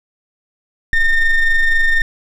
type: ring-modulated tone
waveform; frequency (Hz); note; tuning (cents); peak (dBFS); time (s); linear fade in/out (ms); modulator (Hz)
triangle; 905; A5; +48; -5; 0.93-2.02; 2; 917
effects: none